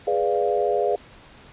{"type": "chord", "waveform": "sine", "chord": "G# diminished seventh", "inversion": "none", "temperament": "equal", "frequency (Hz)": [415.3, 493.9, 587.3, 698.5], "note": ["G#4", "B4", "D5", "F5"], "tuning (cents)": [0, 0, 0, 0], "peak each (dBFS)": [-23, -25, -26, -25], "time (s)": [0.07, 0.96], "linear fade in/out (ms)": 5, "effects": ["pink hiss -48 dBFS RMS until 1.52 s", "resampled to 8000 Hz"]}